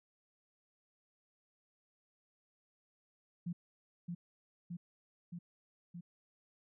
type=tone with echo; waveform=sine; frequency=173.4 Hz; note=F3; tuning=12 cents flat; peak=-36 dBFS; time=3.46-3.53 s; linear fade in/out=10 ms; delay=620 ms; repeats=4; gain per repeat=-2 dB; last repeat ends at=6.01 s; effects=none